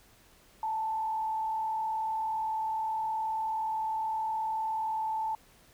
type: tone with frequency modulation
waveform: sine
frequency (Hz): 880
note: A5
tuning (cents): 0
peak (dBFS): -29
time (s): 0.63-5.35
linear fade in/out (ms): 2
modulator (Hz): 39.2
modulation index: 0.48
effects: pink hiss -60 dBFS RMS until 5.73 s